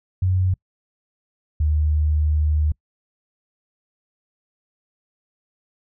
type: tone pair in turn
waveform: sine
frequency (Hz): 92.5 / 76.05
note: F#2 / D#2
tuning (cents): 0 / -39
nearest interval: minor third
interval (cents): 339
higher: first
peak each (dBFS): -16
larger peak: neither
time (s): 0.22-0.54 / 1.6-2.72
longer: second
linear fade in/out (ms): 5
effects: noise-tail reverb RT60 0.1 s tail -26 dB re dry